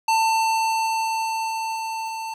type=tone with level ramp; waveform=square; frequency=893 Hz; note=A5; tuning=25 cents sharp; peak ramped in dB=-17 to -29 dBFS; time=0.08-2.34 s; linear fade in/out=5 ms; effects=low-pass 10000 Hz 12 dB/octave + 8-bit